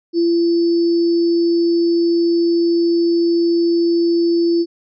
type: tone with sample-and-hold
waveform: sine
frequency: 339.2 Hz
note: E4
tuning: 50 cents sharp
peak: -12 dBFS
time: 0.13-4.66 s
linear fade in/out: 50 ms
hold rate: 4900 Hz
effects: resampled to 16000 Hz